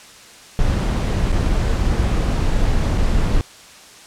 brown noise with dropouts, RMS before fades -17 dBFS, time 0.59-3.41 s, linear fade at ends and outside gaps 1 ms, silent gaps 1.319-1.326 / 2.977-2.981 s, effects white hiss -42 dBFS RMS until 4.06 s + low-pass 8000 Hz 12 dB/octave

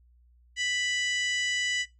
harmonic tone, 987.8 Hz, B5, in tune, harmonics 2 / 3 / 4 / 5 / 6 / 7 / 8, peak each -29 / -31 / -42 / -41 / -40 / -38 / -42 dBFS, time 0.56-1.86 s, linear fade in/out 50 ms, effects noise-tail reverb RT60 0.2 s tail -19 dB re dry + added 60 Hz sine -57 dBFS peak until 1.99 s

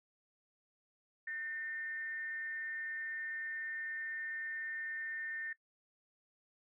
sine tone with frequency modulation, 1809 Hz, A6, 48 cents sharp, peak -39 dBFS, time 1.27-5.53 s, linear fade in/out 5 ms, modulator 307 Hz, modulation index 0.33, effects noise-tail reverb RT60 0.1 s tail -20 dB re dry

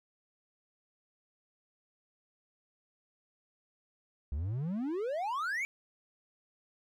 triangle exponential sweep, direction up, 65.41 to 2349 Hz, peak -30 dBFS, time 4.32-5.65 s, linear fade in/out 0 ms, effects none

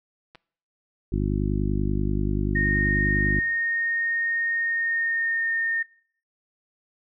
clicks, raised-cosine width 0.3 ms, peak -30 dBFS, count 2, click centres 0.349 / 0.355 s
harmonic tone, 50.3 Hz, G1, 45 cents sharp, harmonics 1 / 2 / 3 / 4 / 5 / 6 / 7, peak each -25 / -28 / -30 / -31 / -32 / -33 / -33 dBFS, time 1.12-3.4 s, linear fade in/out 5 ms
sine tone with pitch glide, 1848 to 1828.9 Hz, A#6 to A#6, -16 to -34 cents, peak -22 dBFS, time 2.55-5.83 s, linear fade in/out 10 ms, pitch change -18 cents, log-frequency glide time 4.56-5.54 s
effects noise-tail reverb RT60 0.6 s tail -22 dB re dry

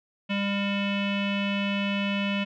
square tone with low-pass filter, 200 Hz, G3, 35 cents sharp, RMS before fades -27 dBFS, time 0.29-2.45 s, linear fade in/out 20 ms, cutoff 2800 Hz, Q 7.6, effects none

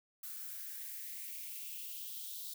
violet noise with high-pass filter sweep, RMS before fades -45 dBFS, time 0.23-2.54 s, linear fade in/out 5 ms, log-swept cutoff 1300 to 3900 Hz, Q 4.2, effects none

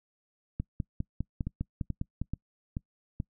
two click trains, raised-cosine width 5 ms, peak -19 / -20 dBFS, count 9 / 5, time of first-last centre 0.6-2.216 / 1.47-3.202 s, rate 4.95 / 2.31 Hz, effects noise-tail reverb RT60 0.1 s tail -25 dB re dry

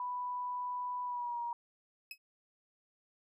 sine tone with pitch glide, 989 to 948.2 Hz, B5 to A#5, +2 to +29 cents, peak -35 dBFS, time 0-1.53 s, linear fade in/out 2 ms, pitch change -73 cents, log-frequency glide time 1.04-1.4 s
30% pulse tone with exponential decay, 2559 Hz, D#7, 48 cents sharp, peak -36 dBFS, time 2.11-2.18 s, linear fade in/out 2 ms, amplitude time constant 15 ms
effects none

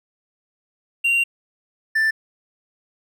triangle tone pair in turn, 2763 / 1770.5 Hz, F7 / A6, -19 / +10 cents, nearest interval minor sixth, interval 771 cents, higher first, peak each -14 dBFS, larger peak neither, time 1.04-1.24 / 1.95-2.11 s, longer first, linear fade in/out 10 ms, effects none

